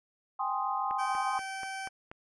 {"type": "chord", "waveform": "sine", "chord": "Ab major seventh", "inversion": "third", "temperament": "equal", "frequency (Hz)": [784, 830.6, 1046.5, 1244.5], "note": ["G5", "Ab5", "C6", "Eb6"], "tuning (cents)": [0, 0, 0, 0], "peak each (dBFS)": [-34, -36, -33, -36], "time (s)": [0.39, 1.39], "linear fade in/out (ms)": 10}
{"type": "click train", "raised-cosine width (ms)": 0.5, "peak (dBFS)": -28, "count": 6, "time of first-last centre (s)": [0.91, 2.115], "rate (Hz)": 4.15}
{"type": "tone", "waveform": "20% pulse", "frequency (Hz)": 772, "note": "G5", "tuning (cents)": -27, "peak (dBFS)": -31, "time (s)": [0.98, 1.89], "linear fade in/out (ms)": 20}
{"effects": ["resampled to 24000 Hz"]}